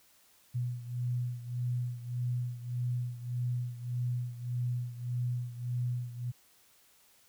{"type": "beating tone pair", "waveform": "sine", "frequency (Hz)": [122.1, 123.8], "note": ["B2", "B2"], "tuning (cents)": [-19, 5], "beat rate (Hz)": 1.7, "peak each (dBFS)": [-33, -37], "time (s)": [0.54, 6.32], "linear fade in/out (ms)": 20, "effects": ["white hiss -64 dBFS RMS until 7.28 s"]}